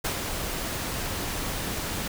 pink noise with ADSR envelope, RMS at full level -27 dBFS, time 0.04-2.08 s, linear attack 10 ms, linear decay 110 ms, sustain -4 dB, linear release 5 ms, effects none

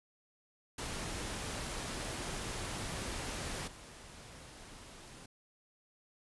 pink noise with level steps, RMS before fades -40 / -52 dBFS, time 0.78-5.26 s, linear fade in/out 5 ms, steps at 3.67 s, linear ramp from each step 10 ms, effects resampled to 24000 Hz

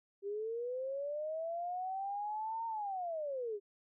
sine linear two-way sweep, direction up then down, 392 to 921 to 392 Hz, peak -36 dBFS, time 0.22-3.6 s, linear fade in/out 50 ms, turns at 2.66 s, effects none

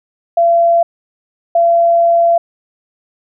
sine tone pair in turn, 680 / 680 Hz, F5 / F5, -46 / -46 cents, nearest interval unison, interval 0 cents, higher neither, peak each -7 dBFS, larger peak neither, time 0.37-0.83 / 1.55-2.38 s, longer second, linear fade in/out 5 ms, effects none

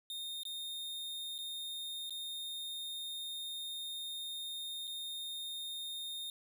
45% pulse tone with dropouts, 3672 Hz, A#7, 27 cents flat, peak -40 dBFS, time 0.1-6.3 s, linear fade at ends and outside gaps 1 ms, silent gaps 0.433-0.452 / 1.381-1.387 / 2.096-2.106 / 4.872-4.876 s, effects none

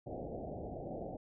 white low-pass noise, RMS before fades -43 dBFS, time 0.06-1.17 s, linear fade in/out 10 ms, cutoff 760 Hz, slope 96 dB/octave, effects none

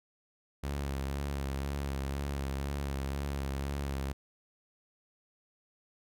sawtooth tone with vibrato, 69.3 Hz, C#2, in tune, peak -29 dBFS, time 0.63-4.13 s, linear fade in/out 10 ms, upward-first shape sine, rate 2 Hz, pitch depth 36 cents each way, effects none

